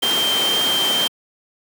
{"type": "tone in noise", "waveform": "sine", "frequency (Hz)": 3149, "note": "G7", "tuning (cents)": 7, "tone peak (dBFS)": -17, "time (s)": [0.02, 1.08], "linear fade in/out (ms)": 10, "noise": "pink", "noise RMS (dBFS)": -22, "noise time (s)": [0.02, 1.08], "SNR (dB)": 2, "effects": ["high-pass 300 Hz 12 dB/octave"]}